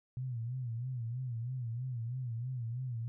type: tone with vibrato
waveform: sine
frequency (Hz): 121.7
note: B2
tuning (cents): -25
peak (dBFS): -35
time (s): 0.17-3.08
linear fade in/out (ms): 0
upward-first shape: sine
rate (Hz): 3.1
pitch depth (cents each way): 120
effects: none